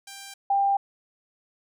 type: tone pair in turn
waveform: 5% pulse / sine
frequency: 790 / 794.3 Hz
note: G5 / G5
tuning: +13 / +23 cents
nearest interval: unison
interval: 10 cents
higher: second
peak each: -28 / -19 dBFS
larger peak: second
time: 0.07-0.34 / 0.5-0.77 s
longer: neither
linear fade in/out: 5 ms
effects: none